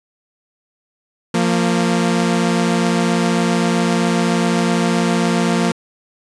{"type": "tone pair together", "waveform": "sawtooth", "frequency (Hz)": [174.61, 230.3], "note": ["F3", "A#3"], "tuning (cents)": [0, -21], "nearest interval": "perfect fourth", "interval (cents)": 479, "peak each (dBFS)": -13, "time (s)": [1.34, 5.72], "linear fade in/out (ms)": 5, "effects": ["resampled to 22050 Hz"]}